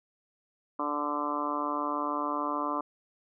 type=harmonic tone; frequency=146.83 Hz; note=D3; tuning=in tune; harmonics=2 / 3 / 4 / 5 / 6 / 7 / 8 / 9; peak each=-35 / -43 / -38 / -41 / -40 / -33 / -34 / -43 dBFS; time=0.79-2.81 s; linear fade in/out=5 ms; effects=none